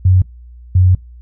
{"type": "tone pair in turn", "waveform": "sine", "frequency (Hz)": [92.5, 91.6], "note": ["F#2", "F#2"], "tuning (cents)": [0, -17], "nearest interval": "unison", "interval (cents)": 17, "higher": "first", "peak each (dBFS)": -6, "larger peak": "neither", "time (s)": [[0.05, 0.22], [0.75, 0.95]], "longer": "second", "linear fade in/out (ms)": 5, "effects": ["noise-tail reverb RT60 0.2 s tail -22 dB re dry", "added 60 Hz sine -34 dBFS peak until 1.21 s"]}